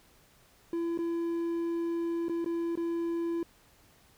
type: tone with dropouts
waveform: triangle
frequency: 337 Hz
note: E4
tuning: 38 cents sharp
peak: -27 dBFS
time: 0.73-3.43 s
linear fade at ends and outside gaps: 2 ms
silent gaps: 0.976-0.988 / 2.284-2.295 / 2.445-2.46 / 2.755-2.774 s
effects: pink hiss -62 dBFS RMS until 4.17 s